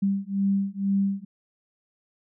sine beating tone pair, 196 / 198.1 Hz, G3 / G3, 0 / +18 cents, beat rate 2.1 Hz, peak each -25 dBFS, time 0.02-1.25 s, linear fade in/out 10 ms, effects none

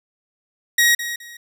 sawtooth tone with echo, 1893 Hz, A#6, 26 cents sharp, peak -9 dBFS, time 0.78-0.95 s, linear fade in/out 5 ms, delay 210 ms, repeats 2, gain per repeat -12 dB, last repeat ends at 1.37 s, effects none

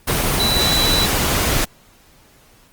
sine tone in noise, 3964 Hz, B7, 6 cents sharp, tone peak -17 dBFS, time 0.39-1.06 s, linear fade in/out 10 ms, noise pink, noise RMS -18 dBFS, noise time 0.07-1.65 s, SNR -2 dB, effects pink hiss -51 dBFS RMS until 2.72 s + Opus 24 kbps

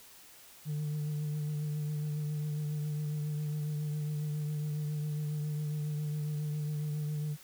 sine tone with vibrato, 150 Hz, D3, 37 cents sharp, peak -29 dBFS, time 0.65-7.37 s, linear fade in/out 50 ms, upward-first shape triangle, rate 7.3 Hz, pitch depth 31 cents each way, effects tanh soft clip ceiling -31 dBFS + white hiss -55 dBFS RMS until 7.43 s

